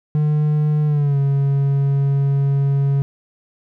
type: tone with pitch glide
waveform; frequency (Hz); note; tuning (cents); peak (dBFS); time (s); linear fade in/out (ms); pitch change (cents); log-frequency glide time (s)
triangle; 150.7 to 138.99; D3 to C#3; +45 to +5; -12; 0.15-3.02; 0; -140; 0.86-1.18
effects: none